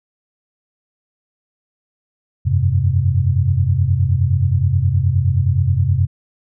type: chord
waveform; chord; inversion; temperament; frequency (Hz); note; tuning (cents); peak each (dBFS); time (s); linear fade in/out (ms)
sine; F suspended second; none; equal with one note detuned; 88.47 / 98 / 130.81; F2 / G2 / C3; +23 / 0 / 0; -17; 2.45-6.07; 20
effects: none